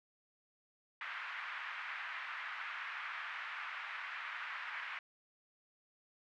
white band-pass noise, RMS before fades -44 dBFS, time 1.01-4.99 s, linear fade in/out 2 ms, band 1100 to 2200 Hz, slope 24 dB/octave, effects none

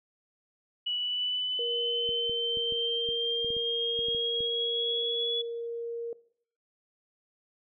sine linear sweep, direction up, 2939 to 3400 Hz, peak -28 dBFS, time 0.86-5.42 s, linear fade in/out 10 ms
sine tone with pitch glide, 473.1 to 466.9 Hz, A#4 to A#4, +26 to +3 cents, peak -32 dBFS, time 1.59-6.13 s, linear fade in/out 2 ms, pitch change -23 cents, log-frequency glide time 1.87-2.74 s
clicks, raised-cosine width 3 ms, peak -32 dBFS, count 12, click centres 2.091 / 2.296 / 2.572 / 2.723 / 3.089 / 3.446 / 3.504 / 3.567 / 3.991 / 4.085 / 4.148 / 4.406 s
effects noise-tail reverb RT60 0.6 s tail -20 dB re dry

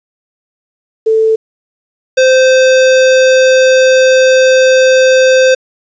sine / square tone pair in turn, 442.2 / 519 Hz, A4 / C5, +9 / -14 cents, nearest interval minor third, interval 277 cents, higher second, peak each -6 / -5 dBFS, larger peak second, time 1.06-1.36 / 2.17-5.55 s, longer second, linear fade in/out 10 ms, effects resampled to 16000 Hz + 7-bit

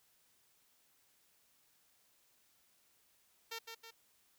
5% pulse tone with echo, 455.4 Hz, A#4, 40 cents flat, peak -30 dBFS, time 3.51-3.59 s, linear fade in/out 10 ms, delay 160 ms, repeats 2, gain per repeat -5 dB, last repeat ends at 3.91 s, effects white hiss -72 dBFS RMS until 4.38 s

